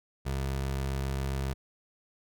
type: tone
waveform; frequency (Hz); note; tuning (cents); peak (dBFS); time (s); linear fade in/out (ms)
25% pulse; 67.4; C#2; -48; -26; 0.25-1.54; 20
effects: none